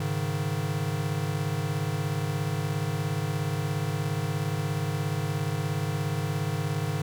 square chord, Ab suspended fourth, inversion none, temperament equal, 103.83 / 138.59 / 155.56 Hz, Ab2 / Db3 / Eb3, 0 / 0 / 0 cents, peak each -33 / -32 / -31 dBFS, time 0-7.02 s, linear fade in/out 5 ms, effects none

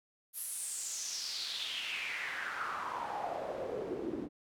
pink noise with band-pass filter sweep, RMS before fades -39 dBFS, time 0.33-4.29 s, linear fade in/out 50 ms, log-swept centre 12000 to 280 Hz, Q 4.4, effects none

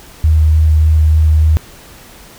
sine tone with vibrato, 78 Hz, D#2, 5 cents sharp, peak -6 dBFS, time 0.24-1.57 s, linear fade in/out 0 ms, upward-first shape square, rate 3.4 Hz, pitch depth 8 cents each way, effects pink hiss -38 dBFS RMS until 2.38 s

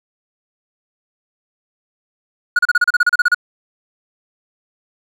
triangle tone bursts, 1449 Hz, F#6, 37 cents flat, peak -7 dBFS, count 13, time 2.56-3.346 s, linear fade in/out 5 ms, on 30 ms, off 33 ms, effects none

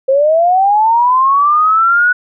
sine linear sweep, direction up, 522 to 1481 Hz, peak -7 dBFS, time 0.08-2.13 s, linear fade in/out 10 ms, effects none

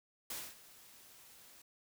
white noise with ADSR envelope, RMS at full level -41 dBFS, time 0.3-1.62 s, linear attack 4 ms, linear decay 240 ms, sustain -18 dB, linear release 6 ms, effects none

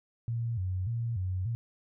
sine tone with vibrato, 103.83 Hz, G#2, in tune, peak -29 dBFS, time 0.28-1.55 s, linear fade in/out 0 ms, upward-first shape square, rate 1.7 Hz, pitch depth 200 cents each way, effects none

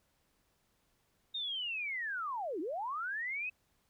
sine linear two-way sweep, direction down then up, 3729 to 290.2 to 2590 Hz, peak -35 dBFS, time 1.34-3.5 s, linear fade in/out 10 ms, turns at 2.6 s, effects pink hiss -75 dBFS RMS until 3.89 s

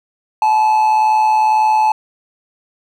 triangle tone with amplitude modulation, 865 Hz, A5, 30 cents flat, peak -6 dBFS, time 0.42-1.92 s, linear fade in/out 2 ms, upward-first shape sine, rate 122 Hz, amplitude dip 45%, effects none

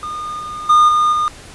triangle tone with level steps, 1219 Hz, D#6, 36 cents flat, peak -21 / -23 / -5 / -9 / -12 dBFS, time 0.03-1.28 s, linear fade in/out 0 ms, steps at 0.39 / 0.69 / 0.88 / 1.12 s, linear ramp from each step 10 ms, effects pink hiss -38 dBFS RMS until 1.54 s + resampled to 24000 Hz

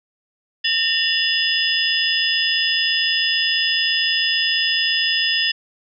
sine tone cluster, 1823 / 2767 / 2936 / 3451 / 5030 Hz, A#6 / F7 / F#7 / A7 / D#8, -39 / -17 / -14 / -34 / +18 cents, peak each -23 dBFS, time 0.64-5.52 s, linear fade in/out 10 ms, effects none

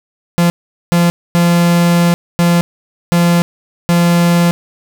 45% pulse tone bursts at uneven times, 172.3 Hz, F3, 23 cents flat, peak -8 dBFS, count 6, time 0.38-0.5 / 0.92-1.1 / 1.35-2.14 / 2.39-2.61 / 3.12-3.42 / 3.89-4.51 s, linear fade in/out 0 ms, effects none

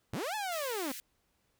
sawtooth linear two-way sweep, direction up then down, 76.3 to 880 to 247.8 Hz, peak -30 dBFS, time 0.13-0.92 s, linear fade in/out 5 ms, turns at 0.35 s
white high-pass noise, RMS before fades -44 dBFS, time 0.52-1 s, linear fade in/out 0 ms, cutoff 1600 Hz, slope 48 dB/octave
effects pink hiss -75 dBFS RMS until 1.59 s

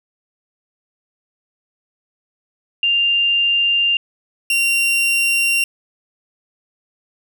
sine / 40% pulse tone pair in turn, 2794 / 2760 Hz, F7 / F7, 0 / -21 cents, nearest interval unison, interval 21 cents, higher first, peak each -13 dBFS, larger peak neither, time 2.83-3.97 / 4.5-5.64 s, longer neither, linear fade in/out 2 ms, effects none

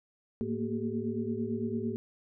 sine tone cluster, 108.4 / 226 / 234.9 / 382.9 / 422.1 Hz, A2 / A3 / A#3 / G4 / G#4, -25 / +47 / +13 / -41 / +28 cents, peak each -40 / -35 / -35 / -37 / -40 dBFS, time 0.41-1.96 s, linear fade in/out 0 ms, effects none

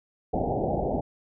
white low-pass noise, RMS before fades -27 dBFS, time 0.33-1.01 s, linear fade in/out 10 ms, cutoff 810 Hz, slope 96 dB/octave, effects none

